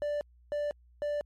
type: tone bursts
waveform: triangle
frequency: 587.3 Hz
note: D5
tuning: in tune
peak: -27 dBFS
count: 3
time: 0.02-1.21 s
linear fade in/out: 0 ms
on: 190 ms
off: 310 ms
effects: added 60 Hz sine -57 dBFS peak until 1.25 s + MP3 64 kbps